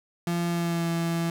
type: tone with pitch glide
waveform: 35% pulse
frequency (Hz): 171.6 to 167.68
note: F3 to E3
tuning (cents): -30 to +30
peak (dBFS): -23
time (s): 0.27-1.3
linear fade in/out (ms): 2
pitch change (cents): -40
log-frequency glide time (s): 0.49-0.89
effects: 10-bit